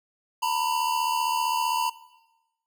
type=tone pair together; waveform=square; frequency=912.4 / 987.8 Hz; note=A#5 / B5; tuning=-37 / 0 cents; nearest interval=minor second; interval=137 cents; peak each=-27 dBFS; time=0.42-1.9 s; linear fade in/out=10 ms; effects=noise-tail reverb RT60 1.0 s tail -18 dB re dry